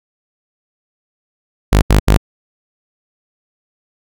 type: tone bursts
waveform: sawtooth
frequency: 51 Hz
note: G#1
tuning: 31 cents flat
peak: -3 dBFS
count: 3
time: 1.72-2.174 s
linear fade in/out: 10 ms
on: 100 ms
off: 77 ms
effects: none